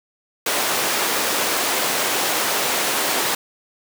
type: high-pass noise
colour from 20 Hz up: pink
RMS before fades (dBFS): -21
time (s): 0.46-3.35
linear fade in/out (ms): 5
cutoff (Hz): 430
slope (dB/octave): 12
effects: none